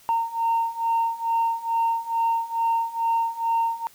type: beating tone pair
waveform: sine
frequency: 916 / 918.3 Hz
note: A#5 / A#5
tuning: -31 / -26 cents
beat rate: 2.3 Hz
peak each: -24 / -22 dBFS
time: 0.09-3.87 s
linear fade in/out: 0 ms
effects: tanh soft clip ceiling -16 dBFS + white hiss -53 dBFS RMS until 3.94 s